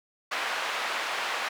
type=band-pass noise; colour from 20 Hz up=white; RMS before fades=-31 dBFS; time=0.31-1.49 s; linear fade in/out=10 ms; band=670 to 2200 Hz; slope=12 dB/octave; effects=none